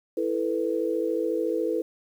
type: chord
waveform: sine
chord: E suspended fourth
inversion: none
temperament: equal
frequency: 329.6 / 440 / 493.9 Hz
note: E4 / A4 / B4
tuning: 0 / 0 / 0 cents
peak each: -28 dBFS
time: 0.17-1.82 s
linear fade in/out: 5 ms
effects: 9-bit